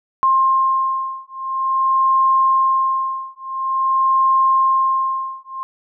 sine beating tone pair, 1060 / 1060.48 Hz, C6 / C6, +22 / +23 cents, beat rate 0.48 Hz, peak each -17 / -17 dBFS, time 0.23-5.63 s, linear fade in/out 0 ms, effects none

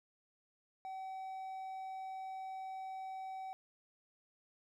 triangle tone, 762 Hz, G5, 49 cents flat, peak -40 dBFS, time 0.85-3.53 s, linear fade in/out 0 ms, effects none

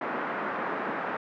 white band-pass noise, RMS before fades -32 dBFS, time 0.01-1.17 s, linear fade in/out 5 ms, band 190 to 1600 Hz, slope 24 dB/octave, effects none

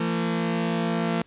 sawtooth tone pair together, 170 / 226.8 Hz, F3 / A#3, -46 / -47 cents, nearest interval perfect fourth, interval 499 cents, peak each -22 dBFS, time 0-1.22 s, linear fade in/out 5 ms, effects pink hiss -60 dBFS RMS until 1.26 s + resampled to 8000 Hz

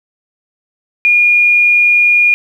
sine tone, 2430 Hz, D#7, 42 cents flat, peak -6 dBFS, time 1.05-2.34 s, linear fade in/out 0 ms, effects 7-bit

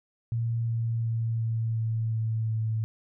sine tone with pitch steps, 115.8 / 114.93 / 114.07 / 113.22 / 112.37 / 111.53 / 110.7 Hz, A#2 / A#2 / A#2 / A2 / A2 / A2 / A2, -11 / -24 / -37 / +50 / +37 / +24 / +11 cents, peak -25 dBFS, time 0.32-2.84 s, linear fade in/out 0 ms, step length 360 ms, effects none

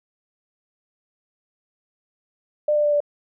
sine tone with pitch steps, 599 / 594.2 / 589.4 / 584.6 Hz, D5 / D5 / D5 / D5, +34 / +20 / +6 / -8 cents, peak -16 dBFS, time 2.68-3.004 s, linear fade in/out 5 ms, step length 81 ms, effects none

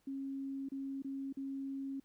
sine tone with dropouts, 272.1 Hz, C#4, 32 cents flat, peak -38 dBFS, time 0.07-2 s, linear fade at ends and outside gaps 5 ms, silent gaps 0.688-0.718 / 1.022-1.045 / 1.327-1.37 s, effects pink hiss -75 dBFS RMS until 2.04 s

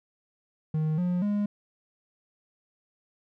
triangle tone with pitch steps, 155.8 / 178.4 / 205.9 Hz, D#3 / F3 / G#3, +3 / +37 / -15 cents, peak -22 dBFS, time 0.74-1.46 s, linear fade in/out 5 ms, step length 240 ms, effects none

